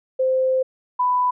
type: tone pair in turn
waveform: sine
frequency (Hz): 520 / 994.2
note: C5 / B5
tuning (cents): -11 / +11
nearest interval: major seventh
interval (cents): 1122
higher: second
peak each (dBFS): -16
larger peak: neither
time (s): 0.19-0.63 / 0.99-1.31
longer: first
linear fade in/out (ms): 10
effects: none